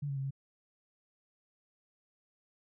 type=tone with pitch steps; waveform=sine; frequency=144.2 / 138.7 / 135.2 / 136.6 Hz; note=D3 / C#3 / C#3 / C#3; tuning=-31 / +1 / -43 / -25 cents; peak=-33 dBFS; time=0.02-0.308 s; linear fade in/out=10 ms; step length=72 ms; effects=none